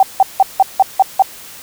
sine tone bursts, 771 Hz, G5, 29 cents flat, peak -4 dBFS, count 7, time 0-1.223 s, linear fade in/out 2 ms, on 29 ms, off 170 ms, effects white hiss -35 dBFS RMS until 1.62 s

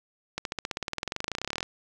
accelerating click train, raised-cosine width 0.2 ms, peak -13 dBFS, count 30, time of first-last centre 0.38-1.629 s, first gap 72 ms, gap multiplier 0.96, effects none

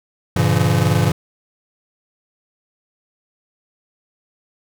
square chord, G diminished seventh, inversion none, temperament just, 98 / 117.6 / 141.12 / 169.34 Hz, G2 / Bb2 / Db3 / Fb3, 0 / +16 / +31 / +47 cents, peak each -20 dBFS, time 0.36-1.12 s, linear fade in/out 5 ms, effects none

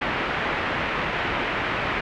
white low-pass noise, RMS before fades -26 dBFS, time 0.01-2.01 s, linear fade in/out 10 ms, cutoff 2400 Hz, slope 24 dB/octave, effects none

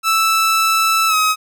sawtooth tone with pitch glide, 1318.5 to 1269.2 Hz, E6 to D#6, 0 to +34 cents, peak -9 dBFS, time 0.03-1.36 s, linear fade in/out 50 ms, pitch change -66 cents, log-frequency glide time 1.08-1.15 s, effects none

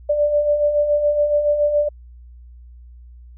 sine beating tone pair, 583 / 590.1 Hz, D5 / D5, -13 / +8 cents, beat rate 7.1 Hz, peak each -24 / -15 dBFS, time 0.09-1.89 s, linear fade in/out 10 ms, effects added 60 Hz sine -39 dBFS peak until 3.37 s

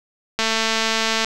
click train, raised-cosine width 0.2 ms, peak -3 dBFS, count 192, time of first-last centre 0.39-1.247 s, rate 223 Hz, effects none

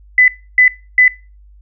sine tone bursts, 2003 Hz, B6, 24 cents sharp, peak -5 dBFS, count 3, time 0.18-1.08 s, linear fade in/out 2 ms, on 100 ms, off 300 ms, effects noise-tail reverb RT60 0.3 s tail -20 dB re dry + added 50 Hz sine -40 dBFS peak until 1.61 s

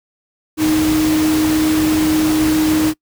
sine tone in noise, 311.1 Hz, D#4, in tune, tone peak -12 dBFS, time 0.57-2.94 s, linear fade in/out 50 ms, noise pink, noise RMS -22 dBFS, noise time 0.57-2.94 s, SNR +7 dB, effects noise-tail reverb RT60 0.1 s tail -24 dB re dry + high-pass 60 Hz 12 dB/octave

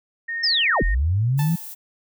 sine tone with tremolo, 1846 Hz, A#6, 17 cents flat, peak -24 dBFS, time 0.28-0.95 s, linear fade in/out 10 ms, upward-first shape triangle, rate 2.8 Hz, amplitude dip 30%
sine linear two-way sweep, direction down then up, 5450 to 36.71 to 174.1 Hz, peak -17 dBFS, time 0.43-1.56 s, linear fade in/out 10 ms, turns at 0.83 s
violet noise, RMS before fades -36 dBFS, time 1.37-1.75 s, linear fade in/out 20 ms
sawtooth tone with exponential decay, 880 Hz, A5, in tune, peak -24 dBFS, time 1.39-1.75 s, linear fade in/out 2 ms, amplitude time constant 78 ms
effects none

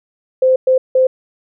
sine tone bursts at uneven times, 518 Hz, C5, 17 cents flat, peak -8 dBFS, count 3, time 0.42-0.56 / 0.67-0.78 / 0.95-1.07 s, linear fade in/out 5 ms, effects none

